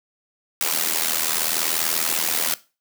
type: noise with amplitude modulation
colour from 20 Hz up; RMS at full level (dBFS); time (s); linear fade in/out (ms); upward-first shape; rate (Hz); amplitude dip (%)
white; -19; 0.61-2.54; 0; sine; 80.6; 80
effects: noise-tail reverb RT60 0.3 s tail -18 dB re dry + high-pass 200 Hz 12 dB/octave